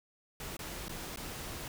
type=noise with dropouts; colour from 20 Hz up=pink; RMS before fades=-42 dBFS; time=0.4-1.68 s; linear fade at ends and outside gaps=2 ms; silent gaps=0.568-0.591 / 0.883-0.893 / 1.161-1.172 s; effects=none